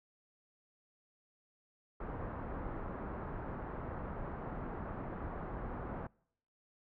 pink low-pass noise, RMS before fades -42 dBFS, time 2-6.07 s, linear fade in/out 5 ms, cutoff 1400 Hz, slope 24 dB/octave, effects noise-tail reverb RT60 0.7 s tail -26 dB re dry

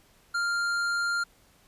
triangle tone with hard clipping, 1396.9 Hz, F6, in tune, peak -27 dBFS, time 0.34-1.24 s, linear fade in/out 10 ms, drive 14 dB, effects pink hiss -61 dBFS RMS until 1.67 s + resampled to 32000 Hz

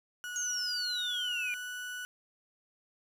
35% pulse tone with pitch glide, 1463 to 1479.1 Hz, F#6 to F#6, -20 to -1 cents, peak -36 dBFS, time 0.24-2.05 s, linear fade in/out 0 ms, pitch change +19 cents, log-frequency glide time 1.36-1.52 s
sine exponential sweep, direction down, 6645 to 2363 Hz, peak -32 dBFS, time 0.36-1.54 s, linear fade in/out 0 ms
effects none

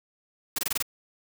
white noise bursts, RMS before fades -27 dBFS, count 6, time 0.56-0.825 s, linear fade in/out 5 ms, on 25 ms, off 23 ms, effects none

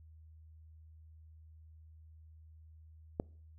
click, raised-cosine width 2 ms, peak -19 dBFS, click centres 3.199 s, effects noise-tail reverb RT60 0.5 s tail -26 dB re dry + added 79 Hz sine -54 dBFS peak until 3.58 s

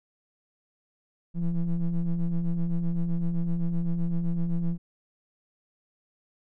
triangle ring-modulated tone, 83.4 Hz, E2, 21 cents sharp, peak -18 dBFS, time 1.34-4.78 s, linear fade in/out 50 ms, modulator 87.3 Hz, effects none

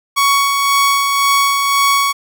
sawtooth tone with tremolo, 1117 Hz, C#6, 13 cents sharp, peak -6 dBFS, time 0.16-2.13 s, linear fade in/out 20 ms, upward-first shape sine, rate 1.9 Hz, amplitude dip 35%, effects none

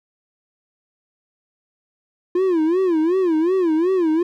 triangle tone with vibrato, 344.7 Hz, F4, 23 cents flat, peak -13 dBFS, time 2.35-4.23 s, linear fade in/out 5 ms, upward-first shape sine, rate 2.7 Hz, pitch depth 180 cents each way, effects none

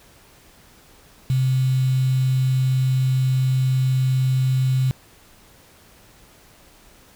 sine tone with quantisation, 130.3 Hz, C3, 7 cents flat, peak -16 dBFS, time 1.3-4.91 s, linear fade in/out 0 ms, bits 6, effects pink hiss -51 dBFS RMS until 7.15 s

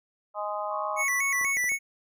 harmonic tone, 207.7 Hz, G#3, in tune, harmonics 3 / 4 / 5 / 6, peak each -33 / -34 / -35 / -36 dBFS, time 0.34-1.05 s, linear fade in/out 50 ms
sine tone, 1103 Hz, C#6, 9 cents flat, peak -33 dBFS, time 0.69-1.54 s, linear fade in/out 50 ms
square tone with vibrato, 2088 Hz, C7, 4 cents flat, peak -25 dBFS, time 0.96-1.79 s, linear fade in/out 50 ms, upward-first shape square, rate 4.1 Hz, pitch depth 98 cents each way
clicks, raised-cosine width 1 ms, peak -31 dBFS, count 5, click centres 1.413 / 1.445 / 1.569 / 1.642 / 1.719 s
effects none

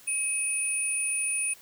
sine tone pair together, 2549 / 9467 Hz, D#7 / D9, +41 / +13 cents, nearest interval octave + major seventh, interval 2272 cents, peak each -31 / -27 dBFS, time 0.07-1.54 s, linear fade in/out 10 ms, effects white hiss -53 dBFS RMS until 1.61 s

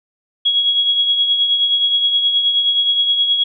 sine tone with tremolo, 3322 Hz, G#7, in tune, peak -10 dBFS, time 0.45-3.44 s, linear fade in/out 10 ms, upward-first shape triangle, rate 9.5 Hz, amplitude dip 55%, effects none

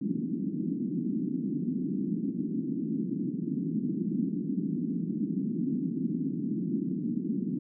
pink band-pass noise, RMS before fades -31 dBFS, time 0.01-7.59 s, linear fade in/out 10 ms, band 170 to 310 Hz, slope 48 dB/octave, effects none

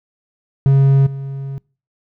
triangle tone with level steps, 136.9 Hz, C#3, 21 cents flat, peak -6 / -21 dBFS, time 0.66-1.58 s, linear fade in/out 0 ms, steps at 1.06 s, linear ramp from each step 10 ms, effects noise-tail reverb RT60 0.4 s tail -26 dB re dry

